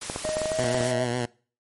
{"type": "noise", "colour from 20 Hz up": "white", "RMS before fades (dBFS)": -34, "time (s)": [0.01, 0.92], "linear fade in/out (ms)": 10}
{"type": "clicks", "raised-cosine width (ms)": 1, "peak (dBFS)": -15, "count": 12, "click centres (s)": [0.099, 0.161, 0.251, 0.291, 0.369, 0.417, 0.457, 0.518, 0.595, 0.643, 0.746, 0.809]}
{"type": "tone with pitch glide", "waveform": "triangle", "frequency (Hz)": [622, 637.6], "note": ["D#5", "D#5"], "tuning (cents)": [-1, 42], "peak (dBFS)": -24, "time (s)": [0.24, 1.05], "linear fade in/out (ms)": 10, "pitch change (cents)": 43, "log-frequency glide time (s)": [0.41, 0.6]}
{"type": "tone with vibrato", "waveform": "10% pulse", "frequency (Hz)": 122.2, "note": "B2", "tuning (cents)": -18, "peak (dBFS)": -17, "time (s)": [0.58, 1.26], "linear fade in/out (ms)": 10, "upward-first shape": "sine", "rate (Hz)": 7.2, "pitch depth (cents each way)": 48}
{"effects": ["noise-tail reverb RT60 0.4 s tail -23 dB re dry", "MP3 48 kbps"]}